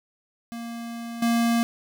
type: tone with level steps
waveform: square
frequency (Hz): 233.1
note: A#3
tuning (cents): 0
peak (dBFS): -33 / -20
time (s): 0.52-1.63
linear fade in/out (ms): 0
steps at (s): 1.22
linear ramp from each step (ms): 5
effects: none